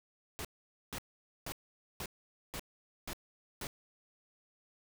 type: noise bursts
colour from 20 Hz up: pink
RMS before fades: -41 dBFS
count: 7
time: 0.39-3.669 s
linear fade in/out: 0 ms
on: 57 ms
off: 480 ms
effects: none